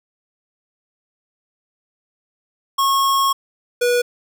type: tone pair in turn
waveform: square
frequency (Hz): 1092 / 486.4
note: C#6 / B4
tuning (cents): -26 / -26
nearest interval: octave + major second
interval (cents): 1400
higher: first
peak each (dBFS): -15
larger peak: neither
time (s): 2.78-3.33 / 3.81-4.02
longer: first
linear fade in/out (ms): 10
effects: none